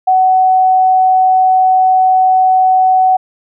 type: tone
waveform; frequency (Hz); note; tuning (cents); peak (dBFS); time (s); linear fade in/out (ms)
sine; 749; F#5; +21; -6; 0.07-3.17; 10
effects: none